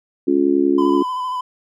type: harmonic tone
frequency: 70.5 Hz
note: C#2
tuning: 30 cents sharp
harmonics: 3 / 4 / 5 / 6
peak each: -27 / -16 / -16 / -26 dBFS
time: 0.27-1.03 s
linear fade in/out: 10 ms
type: tone with vibrato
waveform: triangle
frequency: 1009 Hz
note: B5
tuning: 37 cents sharp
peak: -19 dBFS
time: 0.78-1.41 s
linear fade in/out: 5 ms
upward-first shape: square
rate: 13 Hz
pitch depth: 22 cents each way
effects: none